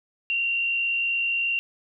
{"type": "tone with frequency modulation", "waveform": "sine", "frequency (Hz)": 2758, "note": "F7", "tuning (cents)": -22, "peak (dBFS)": -22, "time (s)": [0.3, 1.59], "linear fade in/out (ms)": 0, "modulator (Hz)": 62.7, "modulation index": 0.64, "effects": []}